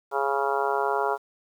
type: harmonic tone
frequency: 138.59 Hz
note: C#3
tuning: in tune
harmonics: 3 / 4 / 5 / 6 / 7 / 8 / 9 / 10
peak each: -28 / -33 / -30 / -30 / -29 / -34 / -37 / -32 dBFS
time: 0.11-1.18 s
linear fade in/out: 50 ms
effects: 9-bit